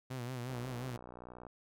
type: tone with vibrato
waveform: sawtooth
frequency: 124.9 Hz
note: B2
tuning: 20 cents sharp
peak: -35 dBFS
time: 0.1-0.97 s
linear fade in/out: 10 ms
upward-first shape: sine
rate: 5.6 Hz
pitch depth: 83 cents each way
type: click train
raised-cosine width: 1 ms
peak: -35 dBFS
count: 60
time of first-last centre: 0.5-1.467 s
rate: 61 Hz
effects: none